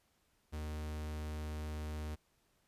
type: tone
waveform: 45% pulse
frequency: 76.4 Hz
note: D#2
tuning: 31 cents flat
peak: -39 dBFS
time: 0.52-2.16 s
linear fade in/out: 20 ms
effects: pink hiss -75 dBFS RMS until 2.67 s + resampled to 32000 Hz